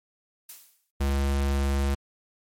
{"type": "noise with exponential decay", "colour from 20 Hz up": "blue", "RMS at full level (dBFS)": -39, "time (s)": [0.49, 0.91], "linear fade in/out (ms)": 5, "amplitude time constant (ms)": 90}
{"type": "tone", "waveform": "square", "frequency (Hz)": 69.3, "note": "C#2", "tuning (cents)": 0, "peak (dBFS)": -23, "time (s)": [1, 1.95], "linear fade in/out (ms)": 10}
{"effects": ["MP3 64 kbps"]}